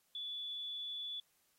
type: tone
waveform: sine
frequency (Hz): 3446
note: A7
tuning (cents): -37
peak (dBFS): -40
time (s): 0.15-1.2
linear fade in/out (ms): 2
effects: white hiss -75 dBFS RMS until 1.58 s + AAC 48 kbps